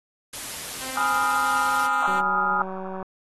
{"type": "noise", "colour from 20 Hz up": "white", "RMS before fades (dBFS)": -34, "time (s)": [0.33, 1.87], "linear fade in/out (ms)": 5}
{"type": "tone", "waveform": "5% pulse", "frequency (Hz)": 261.2, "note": "C4", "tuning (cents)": -3, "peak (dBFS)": -24, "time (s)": [0.8, 2.21], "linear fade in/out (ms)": 20}
{"type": "chord", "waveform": "sine", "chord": "F half-diminished seventh", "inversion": "first", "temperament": "equal", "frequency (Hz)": [830.6, 987.8, 1244.5, 1396.9], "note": ["Ab5", "Cb6", "Eb6", "F6"], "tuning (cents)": [0, 0, 0, 0], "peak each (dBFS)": [-26, -30, -24, -25], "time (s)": [0.97, 2.62], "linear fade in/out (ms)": 2}
{"type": "click train", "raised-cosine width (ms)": 1, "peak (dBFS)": -21, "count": 180, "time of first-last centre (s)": [2.08, 3.027], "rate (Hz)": 189}
{"effects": ["AAC 32 kbps"]}